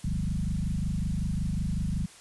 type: tone with frequency modulation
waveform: sine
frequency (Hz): 110.1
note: A2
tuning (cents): +2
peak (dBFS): -26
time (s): 0.04-2.06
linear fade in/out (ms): 5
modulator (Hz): 25.4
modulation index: 3.5
effects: white hiss -51 dBFS RMS until 2.2 s + resampled to 24000 Hz